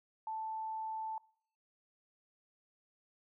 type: tone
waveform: sine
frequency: 880 Hz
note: A5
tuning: in tune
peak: -37 dBFS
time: 0.27-1.18 s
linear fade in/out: 2 ms
effects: noise-tail reverb RT60 0.6 s tail -24 dB re dry